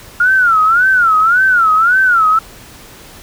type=tone with vibrato; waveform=sine; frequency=1396.9 Hz; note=F6; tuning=in tune; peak=-7 dBFS; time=0.2-2.39 s; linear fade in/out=5 ms; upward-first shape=sine; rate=1.8 Hz; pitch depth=180 cents each way; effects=pink hiss -37 dBFS RMS until 3.22 s